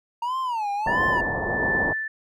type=tone with vibrato; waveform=triangle; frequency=920 Hz; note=A#5; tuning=23 cents flat; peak=-22 dBFS; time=0.22-1.21 s; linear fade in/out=5 ms; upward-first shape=sine; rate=1.5 Hz; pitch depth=230 cents each way
type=low-pass noise; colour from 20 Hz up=white; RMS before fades=-28 dBFS; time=0.86-1.93 s; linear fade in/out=2 ms; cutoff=950 Hz; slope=48 dB/octave
type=tone with tremolo; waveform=sine; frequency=1760 Hz; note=A6; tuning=in tune; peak=-20 dBFS; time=0.87-2.08 s; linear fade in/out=5 ms; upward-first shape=triangle; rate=1.4 Hz; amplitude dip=70%
effects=none